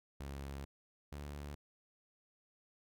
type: tone pair in turn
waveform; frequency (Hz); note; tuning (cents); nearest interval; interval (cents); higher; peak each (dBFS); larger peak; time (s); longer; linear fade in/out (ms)
sawtooth; 69.3 / 72.32; C#2 / D2; 0 / -26; minor second; 74; second; -39 / -40; first; 0.2-0.65 / 1.12-1.55; first; 5
effects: none